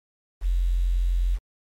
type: tone with quantisation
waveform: sine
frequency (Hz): 43.98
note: F1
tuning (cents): +13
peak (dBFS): -19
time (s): 0.41-1.39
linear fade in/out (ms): 50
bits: 8
effects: MP3 64 kbps